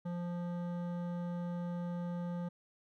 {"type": "tone with hard clipping", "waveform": "sine", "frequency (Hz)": 174.61, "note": "F3", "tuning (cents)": 0, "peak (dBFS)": -38, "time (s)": [0.05, 2.49], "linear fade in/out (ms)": 10, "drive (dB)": 13, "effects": []}